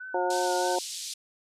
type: tone with vibrato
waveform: sine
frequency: 1480 Hz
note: F#6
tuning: in tune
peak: -37 dBFS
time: 0-0.76 s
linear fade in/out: 10 ms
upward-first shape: sine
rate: 3.2 Hz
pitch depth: 51 cents each way
type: harmonic tone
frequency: 180 Hz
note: F#3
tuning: 47 cents flat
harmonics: 2 / 3 / 4 / 5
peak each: -30 / -30 / -30 / -30 dBFS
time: 0.14-0.79 s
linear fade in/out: 5 ms
type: band-pass noise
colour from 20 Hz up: pink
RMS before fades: -37 dBFS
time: 0.3-1.14 s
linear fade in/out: 5 ms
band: 3700 to 9100 Hz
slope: 24 dB/octave
effects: resampled to 32000 Hz